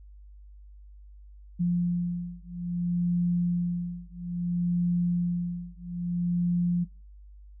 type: beating tone pair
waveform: sine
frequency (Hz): 174.61 / 175.21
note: F3 / F3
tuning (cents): 0 / +6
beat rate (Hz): 0.6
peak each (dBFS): -28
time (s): 1.59-6.85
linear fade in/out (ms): 20
effects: noise-tail reverb RT60 0.3 s tail -22 dB re dry + added 50 Hz sine -46 dBFS peak until 7.6 s